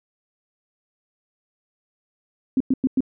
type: tone bursts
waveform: sine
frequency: 261.6 Hz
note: C4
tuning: in tune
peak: -15 dBFS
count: 4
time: 2.57-3.006 s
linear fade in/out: 2 ms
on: 34 ms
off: 100 ms
effects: none